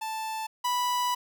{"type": "tone pair in turn", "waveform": "45% pulse", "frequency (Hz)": [880, 985.7], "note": ["A5", "B5"], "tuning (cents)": [0, -4], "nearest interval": "major second", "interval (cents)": 196, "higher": "second", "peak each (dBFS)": [-31, -25], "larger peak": "second", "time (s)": [[0.01, 0.47], [0.64, 1.15]], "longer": "second", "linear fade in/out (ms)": 10, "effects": []}